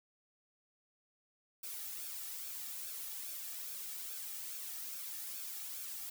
blue noise with flanger, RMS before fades -44 dBFS, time 1.63-6.1 s, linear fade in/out 5 ms, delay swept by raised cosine 0.99 to 1.99 ms, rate 2.4 Hz, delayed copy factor -0.55, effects none

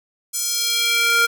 square tone with high-pass filter sweep, 466.2 Hz, A#4, in tune, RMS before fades -19 dBFS, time 0.33-1.27 s, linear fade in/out 20 ms, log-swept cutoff 7500 to 1300 Hz, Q 1.6, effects none

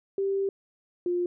sine tone pair in turn, 392 / 353.2 Hz, G4 / F4, 0 / +20 cents, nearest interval major second, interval 180 cents, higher first, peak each -24 dBFS, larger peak neither, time 0.18-0.49 / 1.06-1.26 s, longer first, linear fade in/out 2 ms, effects none

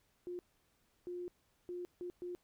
sine tone bursts at uneven times, 355 Hz, F4, 28 cents sharp, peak -40 dBFS, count 5, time 0.27-0.39 / 1.07-1.28 / 1.69-1.85 / 2.01-2.1 / 2.22-2.35 s, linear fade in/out 0 ms, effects pink hiss -75 dBFS RMS until 2.43 s

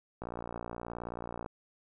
click train, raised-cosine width 1 ms, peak -25 dBFS, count 74, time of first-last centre 0.22-1.461 s, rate 58.8 Hz, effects none

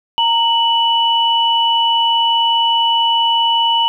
sine tone pair together, 924.8 / 2960 Hz, A#5 / F#7, -14 / 0 cents, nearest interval octave + minor sixth, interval 2014 cents, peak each -14 dBFS, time 0.18-3.88 s, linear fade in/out 0 ms, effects 8-bit

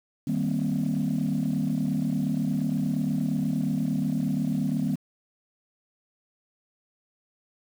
sine chord, C minor seventh, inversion first, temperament equal, 155.56 / 196 / 233.1 / 261.6 Hz, Eb3 / G3 / Bb3 / C4, 0 / 0 / 0 / 0 cents, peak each -28 dBFS, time 0.27-4.96 s, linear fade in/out 5 ms, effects tanh soft clip ceiling -18 dBFS + 8-bit

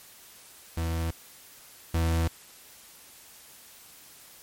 40% pulse tone pair in turn, 82.41 / 82.41 Hz, E2 / E2, 0 / 0 cents, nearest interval unison, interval 0 cents, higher neither, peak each -26 / -22 dBFS, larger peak second, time 0.77-1.11 / 1.94-2.28 s, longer neither, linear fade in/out 5 ms, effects white hiss -51 dBFS RMS until 4.42 s + MP3 64 kbps

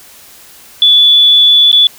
sine tone with dropouts, 3449 Hz, A7, 35 cents flat, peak -3 dBFS, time 0.82-1.87 s, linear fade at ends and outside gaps 1 ms, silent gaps 1.716-1.728 s, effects white hiss -38 dBFS RMS until 1.98 s

